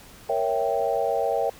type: chord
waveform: sine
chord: A# diminished seventh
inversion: none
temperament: equal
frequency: 466.2 / 554.4 / 659.3 / 784 Hz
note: A#4 / C#5 / E5 / G5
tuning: 0 / 0 / 0 / 0 cents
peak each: -27 dBFS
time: 0.29-1.5 s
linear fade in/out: 5 ms
effects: pink hiss -48 dBFS RMS until 1.59 s